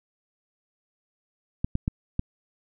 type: clicks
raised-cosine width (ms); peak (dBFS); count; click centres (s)
5; -12; 4; 1.645 / 1.754 / 1.879 / 2.194
effects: none